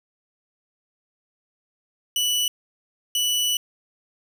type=tone bursts at uneven times; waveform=sawtooth; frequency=2960 Hz; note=F#7; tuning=in tune; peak=-17 dBFS; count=2; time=2.16-2.48 / 3.15-3.57 s; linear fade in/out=2 ms; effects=none